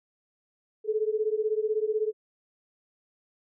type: beating tone pair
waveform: sine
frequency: 425.1 / 441.1 Hz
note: G#4 / A4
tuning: +40 / +4 cents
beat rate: 16 Hz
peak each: -27 / -28 dBFS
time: 0.84-2.13 s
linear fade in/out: 50 ms
effects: none